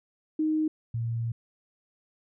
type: tone pair in turn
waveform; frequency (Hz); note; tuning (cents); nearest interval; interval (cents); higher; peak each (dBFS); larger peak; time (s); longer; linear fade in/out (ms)
sine; 311.1 / 115.73; D#4 / A#2; 0 / -12; octave + perfect fourth; 1712; first; -23 / -27; first; 0.39-0.68 / 0.94-1.32; second; 5
effects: none